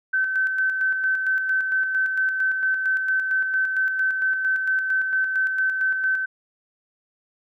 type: tone with tremolo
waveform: sine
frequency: 1535 Hz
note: G6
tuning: 37 cents flat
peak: -18 dBFS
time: 0.13-6.26 s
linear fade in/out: 10 ms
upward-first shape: square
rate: 4.4 Hz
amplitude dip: 40%
effects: none